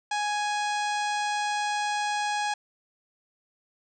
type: harmonic tone with a mistuned harmonic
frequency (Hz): 832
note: G#5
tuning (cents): +3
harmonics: 1 / 2 / 3 / 4 / 5 / 6 / 7 / 8 / 9 / 10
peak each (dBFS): -27 / -33 / -37 / -39 / -41 / -43 / -44 / -45 / -46 / -47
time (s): 0.11-2.54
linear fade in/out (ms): 5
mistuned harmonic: 8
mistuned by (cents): -19
effects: none